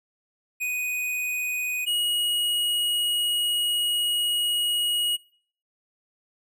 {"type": "tone pair in turn", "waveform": "square", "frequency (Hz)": [2489, 2896], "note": ["D#7", "F#7"], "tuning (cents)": [0, -38], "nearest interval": "minor third", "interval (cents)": 262, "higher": "second", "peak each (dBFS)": [-26, -23], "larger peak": "second", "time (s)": [[0.6, 1.86], [1.86, 5.17]], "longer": "second", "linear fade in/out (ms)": 20, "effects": ["noise-tail reverb RT60 0.5 s tail -21 dB re dry"]}